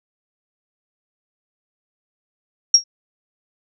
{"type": "tone with exponential decay", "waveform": "sine", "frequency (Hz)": 5600, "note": "F8", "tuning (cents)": 4, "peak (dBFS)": -3, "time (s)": [2.74, 2.84], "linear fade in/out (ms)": 5, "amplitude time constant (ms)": 20, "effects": []}